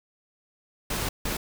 pink noise bursts at uneven times, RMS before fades -29 dBFS, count 2, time 0.9-1.09 / 1.25-1.37 s, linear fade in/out 5 ms, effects none

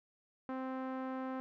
sawtooth tone with low-pass filter, 261 Hz, C4, 4 cents flat, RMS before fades -40 dBFS, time 0.49-1.4 s, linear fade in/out 0 ms, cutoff 1300 Hz, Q 1.3, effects none

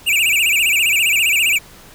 square tone with vibrato, 2555 Hz, D#7, 45 cents sharp, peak -13 dBFS, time 0.06-1.59 s, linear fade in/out 20 ms, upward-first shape sine, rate 15 Hz, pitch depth 200 cents each way, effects pink hiss -42 dBFS RMS until 1.94 s

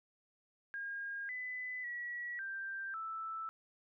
sine tone with pitch steps, 1620 / 2004 / 1929 / 1577 / 1319 Hz, G#6 / B6 / B6 / G6 / E6, -43 / +25 / -41 / +10 / +1 cents, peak -39 dBFS, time 0.74-3.49 s, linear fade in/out 0 ms, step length 550 ms, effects none

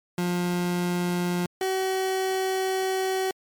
30% pulse tone pair in turn, 176.8 / 378.7 Hz, F3 / F#4, +22 / +40 cents, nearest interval octave + minor second, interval 1318 cents, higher second, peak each -21 dBFS, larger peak neither, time 0.18-1.46 / 1.61-3.31 s, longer second, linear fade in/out 2 ms, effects MP3 96 kbps

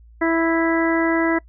harmonic tone, 329.6 Hz, E4, in tune, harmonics 1 / 2 / 3 / 4 / 5 / 6, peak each -18 / -24 / -27 / -29 / -27 / -26 dBFS, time 0.21-1.39 s, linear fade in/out 10 ms, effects noise-tail reverb RT60 0.1 s tail -24 dB re dry + added 57 Hz sine -44 dBFS peak until 1.48 s

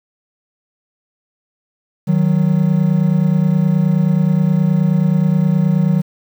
triangle tone pair together, 155.73 / 185.2 Hz, D#3 / F#3, +2 / +2 cents, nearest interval minor third, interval 300 cents, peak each -12 dBFS, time 2.07-6.02 s, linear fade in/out 20 ms, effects 7-bit

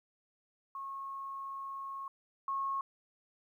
sine tone pair in turn, 1091 / 1091 Hz, C#6 / C#6, -28 / -28 cents, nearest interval unison, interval 0 cents, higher neither, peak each -39 / -32 dBFS, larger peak second, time 0.75-2.08 / 2.48-2.81 s, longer first, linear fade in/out 2 ms, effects 12-bit

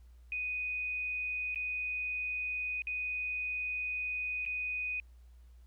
sine tone with dropouts, 2489 Hz, D#7, in tune, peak -33 dBFS, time 0.32-5 s, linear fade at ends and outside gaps 1 ms, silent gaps 1.546-1.558 / 2.82-2.87 / 4.452-4.462 s, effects added 60 Hz sine -53 dBFS peak until 5.66 s + pink hiss -74 dBFS RMS until 5.66 s

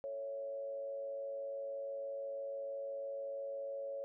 sine tone with frequency modulation, 554.4 Hz, C#5, in tune, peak -39 dBFS, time 0.04-4.04 s, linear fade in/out 0 ms, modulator 106 Hz, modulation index 0.41, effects none

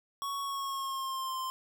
square tone with pitch glide, 1113 to 1044.5 Hz, C#6 to C6, +7 to -3 cents, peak -34 dBFS, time 0.22-1.5 s, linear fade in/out 0 ms, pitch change -110 cents, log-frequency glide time 0.41-1.39 s, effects none

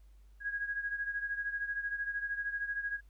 sine beating tone pair, 1645 / 1658 Hz, G#6 / G#6, -17 / -3 cents, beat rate 13 Hz, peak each -35 / -40 dBFS, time 0.4-3.01 s, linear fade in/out 50 ms, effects added 50 Hz sine -55 dBFS peak until 3.09 s + pink hiss -75 dBFS RMS until 3.09 s

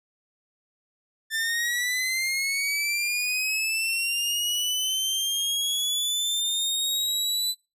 sawtooth linear sweep, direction up, 1770 to 4000 Hz, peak -21 dBFS, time 1.3-7.55 s, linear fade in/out 50 ms, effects noise-tail reverb RT60 0.3 s tail -26 dB re dry + resampled to 32000 Hz

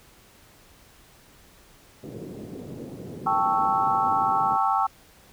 white band-pass noise, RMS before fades -38 dBFS, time 2.03-4.57 s, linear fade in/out 10 ms, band 100 to 430 Hz, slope 24 dB/octave
sine chord, A dominant seventh, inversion third, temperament equal, 784 / 880 / 1108.7 / 1318.5 Hz, G5 / A5 / C#6 / E6, 0 / 0 / 0 / 0 cents, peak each -24 / -26 / -26 / -26 dBFS, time 3.26-4.87 s, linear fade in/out 10 ms
effects pink hiss -54 dBFS RMS until 5.32 s

